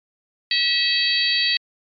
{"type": "harmonic tone", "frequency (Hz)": 648, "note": "E5", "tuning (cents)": -30, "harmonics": [3, 4, 5, 6, 7], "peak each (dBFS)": [-25, -25, -25, -23, -21], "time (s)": [0.51, 1.57], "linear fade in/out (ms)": 2, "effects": ["MP3 48 kbps"]}